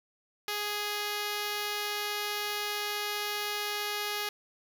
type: tone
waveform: 5% pulse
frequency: 415.3 Hz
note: G#4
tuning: in tune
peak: -20 dBFS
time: 0.48-4.29 s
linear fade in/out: 2 ms
effects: none